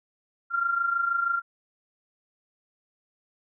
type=tone with amplitude modulation; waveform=sine; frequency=1383 Hz; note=F6; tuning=17 cents flat; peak=-20 dBFS; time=0.5-1.42 s; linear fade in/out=50 ms; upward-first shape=sine; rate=26.3 Hz; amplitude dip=65%; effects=none